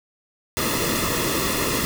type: noise with comb filter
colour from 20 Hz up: pink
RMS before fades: -23 dBFS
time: 0.57-1.85 s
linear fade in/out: 0 ms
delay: 1.3 ms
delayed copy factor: -0.7
effects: none